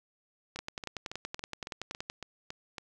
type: two click trains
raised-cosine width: 0.2 ms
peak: -19 / -22 dBFS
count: 17 / 9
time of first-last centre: 0.59-2.099 / 0.56-2.782 s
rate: 10.6 / 3.6 Hz
effects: none